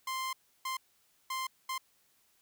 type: tone bursts at uneven times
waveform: sawtooth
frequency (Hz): 1046.5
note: C6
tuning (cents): 0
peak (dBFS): -30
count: 4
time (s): 0.07-0.33 / 0.65-0.77 / 1.3-1.47 / 1.69-1.78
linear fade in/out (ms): 5
effects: white hiss -70 dBFS RMS until 2.41 s